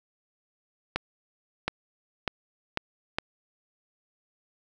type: accelerating click train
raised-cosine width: 0.3 ms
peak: -10 dBFS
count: 5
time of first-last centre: 0.96-3.185 s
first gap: 720 ms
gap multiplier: 0.83
effects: none